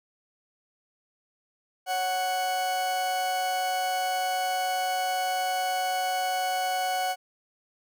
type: tone pair together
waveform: 40% pulse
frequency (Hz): 553 / 740.8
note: C#5 / F#5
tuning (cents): -4 / +2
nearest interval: perfect fourth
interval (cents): 506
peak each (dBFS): -36 / -25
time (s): 1.86-7.16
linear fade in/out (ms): 50
effects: none